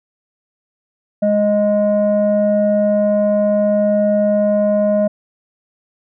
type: tone pair together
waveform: sine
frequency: 207.7 / 622.4 Hz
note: G#3 / D#5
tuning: 0 / 0 cents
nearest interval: octave + perfect fifth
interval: 1900 cents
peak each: -15 / -12 dBFS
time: 1.22-5.08 s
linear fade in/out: 10 ms
effects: tanh soft clip ceiling -7 dBFS